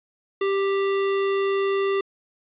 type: tone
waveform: square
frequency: 393 Hz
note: G4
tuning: 4 cents sharp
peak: -21 dBFS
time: 0.41-2.01 s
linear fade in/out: 5 ms
effects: resampled to 8000 Hz + 9-bit